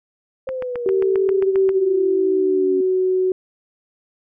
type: exponential sweep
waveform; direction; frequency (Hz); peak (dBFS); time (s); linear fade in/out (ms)
sine; down; 529 to 277.2; -23; 0.47-2.81; 5
type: click train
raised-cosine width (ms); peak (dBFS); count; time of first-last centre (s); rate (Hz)
0.5; -16; 10; 0.49-1.692; 7.49
type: tone with pitch glide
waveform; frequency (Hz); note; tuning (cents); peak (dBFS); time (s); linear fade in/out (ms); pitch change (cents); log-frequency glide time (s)
sine; 384.4 to 371.9; G4 to F#4; -34 to +9; -15; 0.86-3.32; 2; -57; 1.68-2.99
effects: none